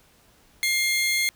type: tone pair together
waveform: sawtooth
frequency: 2118 / 3362 Hz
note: C7 / G#7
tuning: +21 / +20 cents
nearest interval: minor sixth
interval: 799 cents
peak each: -18 / -28 dBFS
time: 0.63-1.29 s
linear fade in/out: 0 ms
effects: pink hiss -58 dBFS RMS until 1.35 s